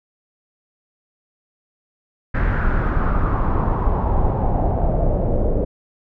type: noise with low-pass filter sweep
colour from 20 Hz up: brown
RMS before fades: -18 dBFS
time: 2.34-5.65 s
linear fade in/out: 10 ms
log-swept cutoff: 1700 to 520 Hz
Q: 3.6
effects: none